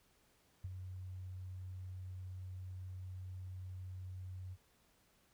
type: tone with ADSR envelope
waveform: sine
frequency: 92.5 Hz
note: F#2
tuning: in tune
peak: -38 dBFS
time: 0.64-4.57 s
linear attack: 6 ms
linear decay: 34 ms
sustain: -6 dB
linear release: 45 ms
effects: pink hiss -72 dBFS RMS until 5.33 s